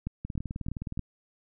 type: two click trains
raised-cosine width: 5 ms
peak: -19 / -22 dBFS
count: 4 / 15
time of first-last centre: 0.07-0.993 / 0.25-0.975 s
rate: 3.25 / 19.3 Hz
effects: none